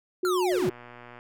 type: tone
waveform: sine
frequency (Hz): 364.1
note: F#4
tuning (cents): -28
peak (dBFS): -23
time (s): 0.23-0.7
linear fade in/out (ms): 5
type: linear sweep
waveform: square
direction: down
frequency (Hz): 1426 to 106.6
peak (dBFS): -28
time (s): 0.25-0.69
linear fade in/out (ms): 0
type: click train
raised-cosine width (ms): 0.5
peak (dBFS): -30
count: 82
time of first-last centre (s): 0.52-1.189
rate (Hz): 121
effects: none